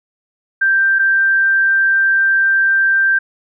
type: tone pair in turn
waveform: sine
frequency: 1574 / 1574 Hz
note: G6 / G6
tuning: +7 / +7 cents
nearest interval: unison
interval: 0 cents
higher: neither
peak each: -10 dBFS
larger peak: neither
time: 0.61-0.99 / 0.99-3.19 s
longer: second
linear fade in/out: 10 ms
effects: none